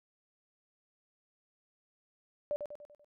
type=tone with echo; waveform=sine; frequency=587.3 Hz; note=D5; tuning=in tune; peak=-30 dBFS; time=2.51-2.56 s; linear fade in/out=0 ms; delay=97 ms; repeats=5; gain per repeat=-6 dB; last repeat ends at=3.045 s; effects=none